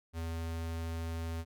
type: tone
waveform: square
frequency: 82.41 Hz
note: E2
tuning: in tune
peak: -36 dBFS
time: 0.13-1.45 s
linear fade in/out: 50 ms
effects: none